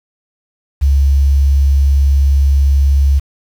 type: tone with quantisation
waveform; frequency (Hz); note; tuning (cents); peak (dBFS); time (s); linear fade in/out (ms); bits
sine; 69.3; C#2; 0; -7; 0.81-3.2; 20; 6
effects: none